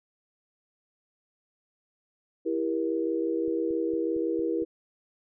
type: chord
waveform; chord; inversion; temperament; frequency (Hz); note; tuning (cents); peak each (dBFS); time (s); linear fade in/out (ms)
sine; E diminished; none; just; 329.6 / 395.6 / 474.7; E4 / G4 / Bb4; 0 / +16 / +31; -28 / -32 / -30; 2.45-4.65; 20
type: click train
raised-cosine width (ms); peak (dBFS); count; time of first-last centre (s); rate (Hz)
5; -38; 6; 3.48-4.622; 4.38
effects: none